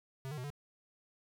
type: tone with pitch steps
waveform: square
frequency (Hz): 133.6 / 151.5 / 125.7 / 144.6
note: C3 / D#3 / B2 / D3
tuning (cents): +36 / -46 / +31 / -27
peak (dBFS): -40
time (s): 0.25-0.502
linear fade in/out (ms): 0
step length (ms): 63
effects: none